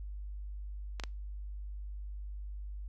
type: clicks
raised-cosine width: 0.2 ms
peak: -21 / -20 dBFS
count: 2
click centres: 0.998 / 1.037 s
effects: noise-tail reverb RT60 0.3 s tail -26 dB re dry + added 50 Hz sine -39 dBFS peak until 2.88 s